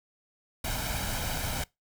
pink noise with comb filter, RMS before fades -32 dBFS, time 0.64-1.64 s, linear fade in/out 5 ms, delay 1.3 ms, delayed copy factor +0.6, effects noise-tail reverb RT60 0.2 s tail -23 dB re dry

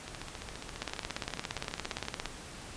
two click trains, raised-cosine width 0.2 ms, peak -16 / -23 dBFS, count 26 / 30, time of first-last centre 0.82-2.257 / 0.08-2.053 s, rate 17.4 / 14.7 Hz, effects pink hiss -46 dBFS RMS until 2.76 s + resampled to 22050 Hz

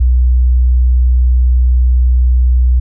sine tone, 62 Hz, B1, 7 cents sharp, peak -6 dBFS, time 0-2.8 s, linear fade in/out 10 ms, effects none

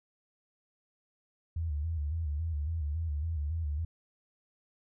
sine tone with vibrato, 77.78 Hz, D#2, in tune, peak -30 dBFS, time 1.56-3.85 s, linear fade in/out 5 ms, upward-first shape square, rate 3.6 Hz, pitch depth 100 cents each way, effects none

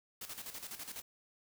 white noise with tremolo, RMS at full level -44 dBFS, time 0.21-1.02 s, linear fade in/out 5 ms, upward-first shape square, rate 12 Hz, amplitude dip 65%, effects none

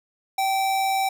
square tone with amplitude modulation, 774 Hz, G5, 22 cents flat, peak -20 dBFS, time 0.38-1.09 s, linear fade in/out 5 ms, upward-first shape sine, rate 119 Hz, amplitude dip 25%, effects none

